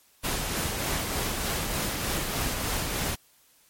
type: noise with tremolo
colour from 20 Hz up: pink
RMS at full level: -28 dBFS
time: 0.23-3.16 s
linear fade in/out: 20 ms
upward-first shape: sine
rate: 3.3 Hz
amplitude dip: 30%
effects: white hiss -61 dBFS RMS until 3.69 s + MP3 64 kbps

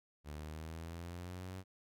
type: linear sweep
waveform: sawtooth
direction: up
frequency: 73.42 to 94.9 Hz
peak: -40 dBFS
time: 0.24-1.64 s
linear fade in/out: 50 ms
effects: none

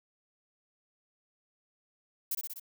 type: noise with echo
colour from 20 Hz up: violet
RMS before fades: -32 dBFS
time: 2.31-2.35 s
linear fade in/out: 5 ms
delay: 62 ms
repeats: 4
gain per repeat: -3 dB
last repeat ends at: 2.598 s
effects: none

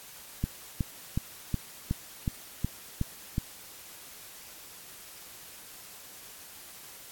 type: click train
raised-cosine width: 5 ms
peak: -15 dBFS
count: 9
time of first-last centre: 0.44-3.381 s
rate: 2.72 Hz
effects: white hiss -48 dBFS RMS until 7.11 s + AAC 64 kbps

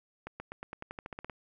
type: accelerating click train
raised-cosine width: 0.5 ms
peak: -25 dBFS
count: 13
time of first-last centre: 0.27-1.298 s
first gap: 130 ms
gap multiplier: 0.92
effects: none

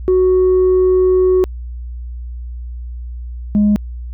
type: tone pair in turn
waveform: sine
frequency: 370 / 207.7 Hz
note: F#4 / G#3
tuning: 0 / 0 cents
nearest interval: minor seventh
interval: 1000 cents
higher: first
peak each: -7 dBFS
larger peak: neither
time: 0.08-1.44 / 3.55-3.76 s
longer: first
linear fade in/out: 0 ms
effects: tanh soft clip ceiling -7 dBFS + added 60 Hz sine -24 dBFS peak until 4.13 s

